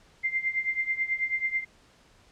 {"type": "tone with tremolo", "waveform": "sine", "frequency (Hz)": 2093, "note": "C7", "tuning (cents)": 0, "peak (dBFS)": -22, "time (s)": [0.23, 1.65], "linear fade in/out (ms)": 20, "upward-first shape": "triangle", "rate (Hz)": 9.2, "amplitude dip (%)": 90, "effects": ["pink hiss -59 dBFS RMS until 2.31 s", "low-pass 7000 Hz 12 dB/octave"]}